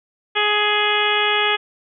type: harmonic tone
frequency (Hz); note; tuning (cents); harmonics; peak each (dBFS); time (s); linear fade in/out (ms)
418.2; G#4; +12; 1 / 2 / 3 / 4 / 5 / 6 / 7 / 8; -24 / -24 / -24 / -24 / -24 / -24 / -24 / -24; 0.35-1.57; 20
effects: none